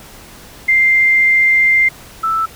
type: tone pair in turn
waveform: sine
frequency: 2095 / 1319.8 Hz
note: C7 / E6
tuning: +2 / +2 cents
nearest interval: minor sixth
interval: 800 cents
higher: first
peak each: -8 / -13 dBFS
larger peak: first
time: 0.68-1.89 / 2.23-2.46 s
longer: first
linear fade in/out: 10 ms
effects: pink hiss -38 dBFS RMS until 2.55 s